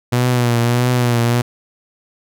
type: tone with vibrato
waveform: sawtooth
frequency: 121.3 Hz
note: B2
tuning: 31 cents flat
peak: -9 dBFS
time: 0.12-1.42 s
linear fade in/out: 10 ms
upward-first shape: triangle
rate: 1.6 Hz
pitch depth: 59 cents each way
effects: none